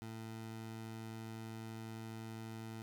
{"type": "tone", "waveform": "20% pulse", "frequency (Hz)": 111.9, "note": "A2", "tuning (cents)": 30, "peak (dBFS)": -40, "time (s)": [0.02, 2.82], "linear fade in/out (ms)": 0, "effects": []}